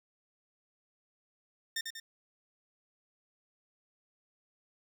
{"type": "tone with echo", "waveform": "15% pulse", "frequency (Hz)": 1814, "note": "A#6", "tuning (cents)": -48, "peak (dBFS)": -26, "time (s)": [1.76, 1.81], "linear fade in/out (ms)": 5, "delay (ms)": 95, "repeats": 2, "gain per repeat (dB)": -5, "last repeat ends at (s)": 2, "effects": []}